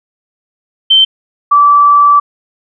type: tone pair in turn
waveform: sine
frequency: 3106 / 1159.1 Hz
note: G7 / D6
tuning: -17 / -23 cents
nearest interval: octave + perfect fourth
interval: 1706 cents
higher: first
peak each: -3 dBFS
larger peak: neither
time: 0.9-1.05 / 1.51-2.2 s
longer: second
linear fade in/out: 10 ms
effects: none